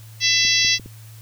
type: harmonic tone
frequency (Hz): 668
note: E5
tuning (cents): +23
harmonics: 3 / 4 / 5 / 6 / 7 / 8 / 9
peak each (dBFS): -23 / -23 / -23 / -23 / -23 / -23 / -23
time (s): 0.2-0.79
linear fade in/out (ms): 50
type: clicks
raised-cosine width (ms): 3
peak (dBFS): -24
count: 4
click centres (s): 0.45 / 0.648 / 0.797 / 0.86
effects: added 110 Hz sine -39 dBFS peak until 1.21 s + white hiss -49 dBFS RMS until 1.21 s